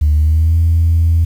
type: tone with pitch glide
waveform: sine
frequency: 75 to 82.74 Hz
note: D2 to E2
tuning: +37 to +7 cents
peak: -7 dBFS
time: 0.01-1.25 s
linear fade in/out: 10 ms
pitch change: +170 cents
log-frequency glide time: 0.12-0.57 s
effects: tanh soft clip ceiling -5 dBFS + 7-bit